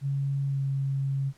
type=tone with pitch glide; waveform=sine; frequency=138.59 to 136.76 Hz; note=C#3 to C#3; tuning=0 to -23 cents; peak=-25 dBFS; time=0.01-1.33 s; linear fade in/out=50 ms; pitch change=-23 cents; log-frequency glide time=0.47-0.61 s; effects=pink hiss -61 dBFS RMS until 1.37 s + low-pass 11000 Hz 12 dB/octave